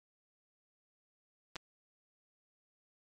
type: clicks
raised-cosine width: 0.2 ms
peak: -23 dBFS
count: 2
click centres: 1.557 / 1.563 s
effects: MP3 64 kbps